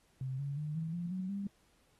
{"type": "tone with pitch steps", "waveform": "sine", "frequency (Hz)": [131.4, 140.83, 150.94, 161.77, 173.38, 185.83, 199.17], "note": ["C3", "C#3", "D3", "E3", "F3", "F#3", "G3"], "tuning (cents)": [8, 28, 48, -32, -12, 8, 28], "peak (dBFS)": -35, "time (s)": [0.21, 1.47], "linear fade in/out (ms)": 2, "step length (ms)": 180, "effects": ["pink hiss -71 dBFS RMS until 1.99 s", "AAC 32 kbps"]}